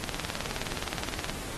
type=click train; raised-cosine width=0.2 ms; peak=-13 dBFS; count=25; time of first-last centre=0.04-1.297 s; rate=19.1 Hz; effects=pink hiss -39 dBFS RMS until 1.57 s + AAC 32 kbps